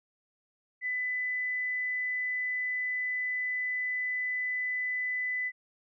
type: tone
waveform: sine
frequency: 2000 Hz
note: B6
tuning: 21 cents sharp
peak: -29 dBFS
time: 0.81-5.52 s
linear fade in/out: 50 ms
effects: none